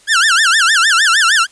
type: tone with vibrato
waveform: sawtooth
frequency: 1555 Hz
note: G6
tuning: 14 cents flat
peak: -5 dBFS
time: 0.07-1.47 s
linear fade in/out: 50 ms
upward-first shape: sine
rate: 6.5 Hz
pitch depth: 270 cents each way
effects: white hiss -47 dBFS RMS until 1.51 s + resampled to 22050 Hz